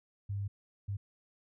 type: tone bursts at uneven times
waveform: sine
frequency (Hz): 100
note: G2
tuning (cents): +35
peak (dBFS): -33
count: 2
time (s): 0.29-0.48 / 0.88-0.97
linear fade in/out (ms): 10
effects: none